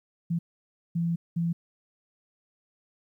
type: tone bursts at uneven times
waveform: sine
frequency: 168.8 Hz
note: E3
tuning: 41 cents sharp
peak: -24 dBFS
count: 3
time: 0.3-0.39 / 0.95-1.16 / 1.36-1.53 s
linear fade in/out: 10 ms
effects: 11-bit